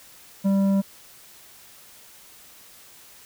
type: tone with tanh clipping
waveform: triangle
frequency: 196 Hz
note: G3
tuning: in tune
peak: -19 dBFS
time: 0.44-0.82 s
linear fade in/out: 20 ms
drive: 13 dB
effects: white hiss -49 dBFS RMS until 3.25 s